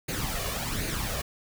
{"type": "noise with flanger", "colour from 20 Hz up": "pink", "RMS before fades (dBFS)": -31, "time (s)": [0.08, 1.22], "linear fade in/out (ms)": 10, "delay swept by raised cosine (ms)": [0.45, 1.75], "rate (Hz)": 1.3, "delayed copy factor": 0.6, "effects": []}